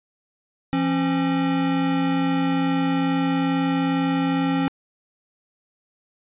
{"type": "tone pair together", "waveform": "square", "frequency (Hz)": [170.7, 270.4], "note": ["F3", "C#4"], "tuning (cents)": [-39, -43], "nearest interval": "minor sixth", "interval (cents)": 796, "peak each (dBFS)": [-26, -21], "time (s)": [0.73, 4.68], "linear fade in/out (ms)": 0, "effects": ["resampled to 8000 Hz"]}